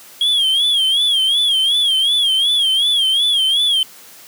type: tone with vibrato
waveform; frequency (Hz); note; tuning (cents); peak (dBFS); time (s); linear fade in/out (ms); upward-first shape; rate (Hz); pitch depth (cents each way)
triangle; 3272; G#7; -26; -11; 0.21-3.83; 2; sine; 2.7; 110
effects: white hiss -41 dBFS RMS until 4.27 s + high-pass 150 Hz 12 dB/octave